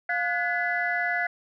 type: tone cluster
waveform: sine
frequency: 703 / 1468 / 1706 / 2008 Hz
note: F5 / F#6 / G#6 / B6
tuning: +11 / -14 / +46 / +28 cents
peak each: -29 dBFS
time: 0.09-1.27 s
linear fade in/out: 5 ms
effects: tanh soft clip ceiling -14 dBFS